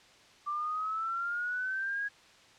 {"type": "exponential sweep", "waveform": "sine", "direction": "up", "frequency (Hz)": [1174, 1661.2], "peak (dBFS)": -31, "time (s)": [0.46, 2.09], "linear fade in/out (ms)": 20, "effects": ["white hiss -58 dBFS RMS until 2.58 s", "low-pass 5000 Hz 12 dB/octave"]}